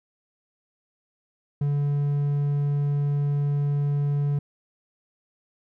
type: tone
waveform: triangle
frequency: 143.8 Hz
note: D3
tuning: 36 cents flat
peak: -19 dBFS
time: 1.61-4.39 s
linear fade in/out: 5 ms
effects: none